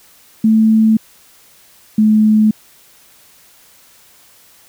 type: tone pair in turn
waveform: sine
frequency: 220 / 215.3 Hz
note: A3 / A3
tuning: 0 / -37 cents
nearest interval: unison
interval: 37 cents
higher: first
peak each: -7 dBFS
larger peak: neither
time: 0.44-0.97 / 1.98-2.51 s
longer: neither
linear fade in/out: 5 ms
effects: white hiss -47 dBFS RMS until 4.68 s